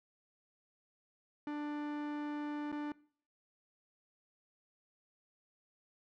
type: tone with dropouts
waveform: 45% pulse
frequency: 295.4 Hz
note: D4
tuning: 10 cents sharp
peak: -37 dBFS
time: 1.47-2.92 s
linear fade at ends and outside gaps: 2 ms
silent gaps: 2.718-2.725 s
effects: noise-tail reverb RT60 0.5 s tail -21 dB re dry + low-pass 2000 Hz 12 dB/octave